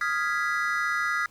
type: chord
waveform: triangle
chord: F half-diminished seventh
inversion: third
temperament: equal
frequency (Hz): 1244.5 / 1396.9 / 1661.2 / 1975.5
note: Eb6 / F6 / Ab6 / Cb7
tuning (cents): 0 / 0 / 0 / 0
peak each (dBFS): -28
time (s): 0.01-1.26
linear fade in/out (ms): 2
effects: tanh soft clip ceiling -12 dBFS + pink hiss -58 dBFS RMS until 1.3 s